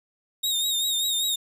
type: tone with vibrato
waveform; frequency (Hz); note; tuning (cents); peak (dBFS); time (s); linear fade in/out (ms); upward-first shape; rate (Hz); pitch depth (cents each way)
sawtooth; 3720; A#7; -4; -20; 0.43-1.36; 10; sine; 5.1; 54
effects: 9-bit